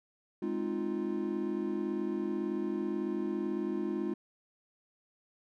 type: chord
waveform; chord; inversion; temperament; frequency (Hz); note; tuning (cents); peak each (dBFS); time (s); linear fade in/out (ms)
triangle; F minor seventh; first; equal; 207.7 / 261.6 / 311.1 / 349.2; Ab3 / C4 / Eb4 / F4; 0 / 0 / 0 / 0; -35 / -38 / -35 / -33; 0.42-4.14; 5
effects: none